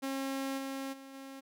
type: tone with level steps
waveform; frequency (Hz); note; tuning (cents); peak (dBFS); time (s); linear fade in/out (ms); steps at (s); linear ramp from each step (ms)
sawtooth; 270; C#4; -45; -30 / -33 / -44 / -41; 0.02-1.41; 20; 0.57 / 0.92 / 1.13; 20
effects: none